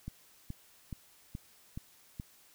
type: click train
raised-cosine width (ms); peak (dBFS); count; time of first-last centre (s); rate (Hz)
5; -27; 6; 0.08-2.199; 2.36
effects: white hiss -62 dBFS RMS until 2.54 s